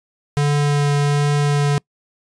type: tone with vibrato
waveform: square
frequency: 144.8 Hz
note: D3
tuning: 24 cents flat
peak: -15 dBFS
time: 0.37-1.78 s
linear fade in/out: 0 ms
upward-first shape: triangle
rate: 1.3 Hz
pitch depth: 10 cents each way
effects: noise-tail reverb RT60 0.1 s tail -26 dB re dry + resampled to 22050 Hz